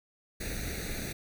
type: noise with comb filter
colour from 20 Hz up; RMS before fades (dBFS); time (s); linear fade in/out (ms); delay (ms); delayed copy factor
pink; -36; 0.4-1.13; 10; 0.48; +0.9
effects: none